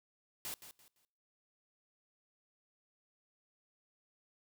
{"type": "noise with echo", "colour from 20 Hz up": "white", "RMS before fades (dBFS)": -42, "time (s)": [0.45, 0.54], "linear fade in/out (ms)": 0, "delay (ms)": 170, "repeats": 3, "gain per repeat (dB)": -11, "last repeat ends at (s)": 1.05, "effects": ["noise-tail reverb RT60 0.8 s tail -25 dB re dry"]}